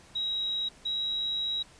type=tone pair in turn; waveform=sine; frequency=3834 / 3852 Hz; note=A#7 / B7; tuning=+48 / -44 cents; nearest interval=unison; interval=8 cents; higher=second; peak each=-28 / -28 dBFS; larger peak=neither; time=0.15-0.69 / 0.85-1.63 s; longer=second; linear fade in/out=10 ms; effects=pink hiss -55 dBFS RMS until 1.79 s + resampled to 22050 Hz

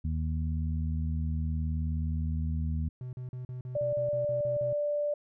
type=harmonic tone; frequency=79.3 Hz; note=D#2; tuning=33 cents sharp; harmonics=1 / 2 / 3; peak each=-29 / -35 / -39 dBFS; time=0.04-2.89 s; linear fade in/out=10 ms
type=tone bursts; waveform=triangle; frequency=126.1 Hz; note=B2; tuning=36 cents sharp; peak=-34 dBFS; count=11; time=3.01-4.73 s; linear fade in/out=2 ms; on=120 ms; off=40 ms
type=tone; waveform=sine; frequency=587.3 Hz; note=D5; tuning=in tune; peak=-27 dBFS; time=3.75-5.14 s; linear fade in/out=5 ms
effects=none

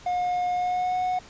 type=tone with pitch glide; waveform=triangle; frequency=718 to 733.1 Hz; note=F5 to F#5; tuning=+48 to -16 cents; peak=-21 dBFS; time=0.06-1.19 s; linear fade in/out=5 ms; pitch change=+36 cents; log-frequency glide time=0.54-0.96 s; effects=pink hiss -48 dBFS RMS until 1.29 s + resampled to 16000 Hz

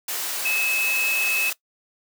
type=tone in noise; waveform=sine; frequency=2590 Hz; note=E7; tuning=31 cents flat; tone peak=-21 dBFS; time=0.45-1.5 s; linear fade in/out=5 ms; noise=white; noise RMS=-28 dBFS; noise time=0.08-1.53 s; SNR=+4 dB; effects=noise-tail reverb RT60 0.1 s tail -19 dB re dry + high-pass 400 Hz 12 dB/octave

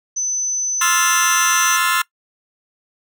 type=tone; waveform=sine; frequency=6060 Hz; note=F#8; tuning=40 cents sharp; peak=-19 dBFS; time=0.16-1.77 s; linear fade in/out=10 ms
type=chord; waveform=sawtooth; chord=F major seventh; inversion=second; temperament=just; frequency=1047.7 / 1309.6 / 1396.9 / 1746.1 Hz; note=C6 / E6 / F6 / A6; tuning=+2 / -12 / 0 / -14 cents; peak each=-17 dBFS; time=0.81-2.02 s; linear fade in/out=5 ms
effects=noise-tail reverb RT60 0.1 s tail -21 dB re dry

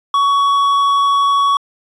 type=tone with hard clipping; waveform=sine; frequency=1122 Hz; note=C#6; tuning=21 cents sharp; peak=-12 dBFS; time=0.14-1.57 s; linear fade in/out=2 ms; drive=6 dB; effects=resampled to 22050 Hz

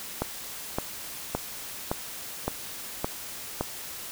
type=click train; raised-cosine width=1 ms; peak=-12 dBFS; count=7; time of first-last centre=0.22-3.61 s; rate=1.77 Hz; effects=white hiss -39 dBFS RMS until 4.11 s

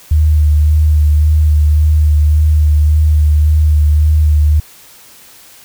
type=tone with vibrato; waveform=sine; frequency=76 Hz; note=D#2; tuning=40 cents flat; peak=-6 dBFS; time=0.11-4.6 s; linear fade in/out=5 ms; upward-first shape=sine; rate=1.8 Hz; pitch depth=23 cents each way; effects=white hiss -40 dBFS RMS until 5.64 s

